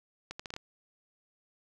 accelerating click train, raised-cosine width 0.2 ms, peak -22 dBFS, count 6, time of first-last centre 0.31-0.564 s, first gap 85 ms, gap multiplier 0.74, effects none

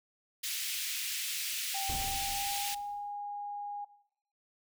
pink high-pass noise, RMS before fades -36 dBFS, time 0.43-2.75 s, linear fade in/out 10 ms, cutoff 2300 Hz, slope 24 dB/octave
sine tone with pitch glide, 784 to 819.2 Hz, G5 to G#5, 0 to -24 cents, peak -36 dBFS, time 1.74-3.85 s, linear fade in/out 10 ms, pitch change +76 cents, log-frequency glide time 2.02-2.85 s
brown noise with exponential decay, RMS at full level -36 dBFS, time 1.89-3.09 s, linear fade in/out 5 ms, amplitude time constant 260 ms
effects noise-tail reverb RT60 0.8 s tail -19 dB re dry

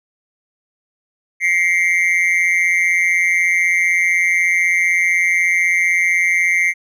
triangle tone with amplitude modulation, 2105 Hz, C7, 10 cents sharp, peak -7 dBFS, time 1.4-6.74 s, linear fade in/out 50 ms, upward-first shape sine, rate 176 Hz, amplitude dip 90%, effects none

